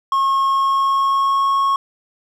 triangle tone with pitch glide, 1085 to 1097 Hz, C#6 to C#6, -37 to -18 cents, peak -12 dBFS, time 0.12-1.76 s, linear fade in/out 2 ms, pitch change +19 cents, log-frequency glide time 0.46-1.47 s, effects none

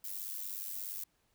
violet noise with amplitude modulation, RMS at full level -38 dBFS, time 0.04-1.04 s, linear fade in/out 5 ms, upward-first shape sine, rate 96.9 Hz, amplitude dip 70%, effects pink hiss -75 dBFS RMS until 1.34 s

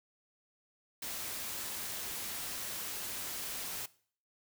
white noise, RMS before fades -40 dBFS, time 1.02-3.86 s, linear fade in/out 5 ms, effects noise-tail reverb RT60 0.5 s tail -20 dB re dry

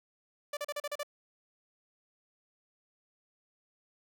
sawtooth tone bursts, 585 Hz, D5, 7 cents flat, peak -30 dBFS, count 7, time 0.53-1.032 s, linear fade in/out 5 ms, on 40 ms, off 37 ms, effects none

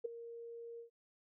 sine tone with ADSR envelope, 466.2 Hz, A#4, in tune, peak -32 dBFS, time 0.04-0.9 s, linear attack 13 ms, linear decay 10 ms, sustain -14 dB, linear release 110 ms, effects none

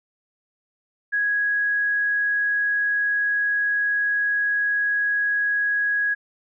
sine tone, 1661.2 Hz, G#6, in tune, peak -19 dBFS, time 1.12-6.15 s, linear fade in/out 20 ms, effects none

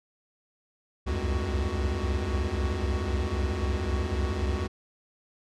square tone cluster, 66.1 / 69.9 / 86.2 / 96.3 / 372.5 Hz, C2 / C#2 / F2 / G2 / F#4, +18 / +15 / -22 / -30 / +12 cents, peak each -34 / -30 / -33 / -38 / -37 dBFS, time 1.06-4.68 s, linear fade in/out 20 ms, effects low-pass 6000 Hz 12 dB/octave

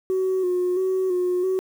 sine tone with vibrato, 368.1 Hz, F#4, 9 cents flat, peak -18 dBFS, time 0.1-1.59 s, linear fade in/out 0 ms, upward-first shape square, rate 1.5 Hz, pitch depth 36 cents each way, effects tanh soft clip ceiling -17 dBFS + 8-bit

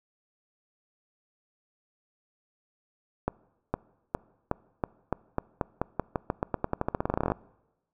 accelerating click train, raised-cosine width 1 ms, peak -12 dBFS, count 30, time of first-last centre 3.28-7.319 s, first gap 460 ms, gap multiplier 0.89, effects noise-tail reverb RT60 1.0 s tail -23 dB re dry

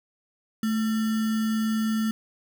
sine tone with sample-and-hold, 219.6 Hz, A3, 3 cents flat, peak -22 dBFS, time 0.63-2.11 s, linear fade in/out 2 ms, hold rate 1575 Hz, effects none

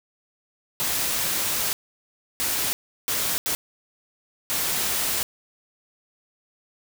white noise bursts at uneven times, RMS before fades -25 dBFS, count 5, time 0.8-1.73 / 2.4-2.73 / 3.08-3.38 / 3.46-3.55 / 4.5-5.23 s, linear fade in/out 0 ms, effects none

